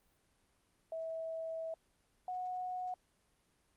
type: tone pair in turn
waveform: sine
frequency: 650 / 732.3 Hz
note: E5 / F#5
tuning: -24 / -18 cents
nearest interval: major second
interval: 206 cents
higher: second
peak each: -38 / -37 dBFS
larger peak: second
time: 0.92-1.74 / 2.28-2.94 s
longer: first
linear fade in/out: 2 ms
effects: pink hiss -74 dBFS RMS until 3.76 s + Opus 32 kbps